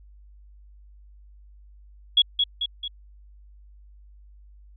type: tone with echo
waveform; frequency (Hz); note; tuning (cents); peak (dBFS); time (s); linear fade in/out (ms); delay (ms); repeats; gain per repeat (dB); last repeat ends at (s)
sine; 3345; G#7; +12; -13; 2.17-2.22; 5; 220; 3; -5; 2.88
effects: added 50 Hz sine -47 dBFS peak until 4.76 s